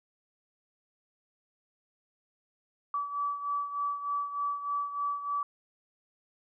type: beating tone pair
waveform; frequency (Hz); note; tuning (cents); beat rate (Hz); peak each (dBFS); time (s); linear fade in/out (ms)
sine; 1149 / 1152.3; D6 / D6; -38 / -33; 3.3; -31 / -37; 2.94-5.43; 2
effects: none